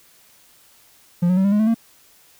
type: tone with pitch steps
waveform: triangle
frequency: 174.61 / 182.55 / 190.85 / 199.53 / 208.6 / 218.1 / 228 Hz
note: F3 / F#3 / G3 / G3 / G#3 / A3 / A#3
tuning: 0 / -23 / -46 / +31 / +8 / -15 / -38 cents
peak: -12 dBFS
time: 1.22-1.745 s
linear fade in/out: 10 ms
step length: 75 ms
effects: white hiss -53 dBFS RMS until 2.39 s